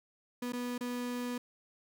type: tone with dropouts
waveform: 35% pulse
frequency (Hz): 245.1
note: B3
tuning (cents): -13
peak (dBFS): -33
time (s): 0.42-1.38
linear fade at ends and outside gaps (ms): 5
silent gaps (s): 0.523-0.532 / 0.78-0.808
effects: none